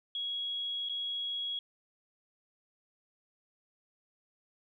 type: tone with dropouts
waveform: sine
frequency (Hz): 3322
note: G#7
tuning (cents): 0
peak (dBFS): -33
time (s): 0.15-1.59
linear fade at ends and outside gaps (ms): 2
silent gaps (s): 0.888-0.895
effects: 12-bit